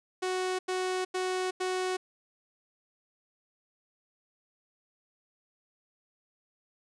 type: tone bursts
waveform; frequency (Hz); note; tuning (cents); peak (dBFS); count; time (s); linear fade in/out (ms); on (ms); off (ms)
sawtooth; 370; F#4; 0; -25; 4; 0.22-1.97; 10; 370; 90
effects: resampled to 22050 Hz